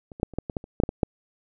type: clicks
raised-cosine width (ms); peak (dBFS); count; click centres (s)
2; -28 / -26 / -7 / -29 / -12 / -17 / -14 / -27 / -9 / -6 / -15 / -6; 12; 0.118 / 0.199 / 0.231 / 0.337 / 0.386 / 0.498 / 0.568 / 0.641 / 0.801 / 0.836 / 0.891 / 1.032
effects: none